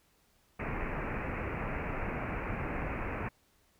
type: low-pass noise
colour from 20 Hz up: pink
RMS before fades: -36 dBFS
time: 0.59-3.29 s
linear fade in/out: 10 ms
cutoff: 2600 Hz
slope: 96 dB/octave
effects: pink hiss -69 dBFS RMS until 3.79 s